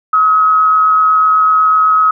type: tone with amplitude modulation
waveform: sine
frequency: 1275 Hz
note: D#6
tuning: 42 cents sharp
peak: -5 dBFS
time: 0.13-2.11 s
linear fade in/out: 5 ms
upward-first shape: sine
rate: 158 Hz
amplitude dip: 35%
effects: none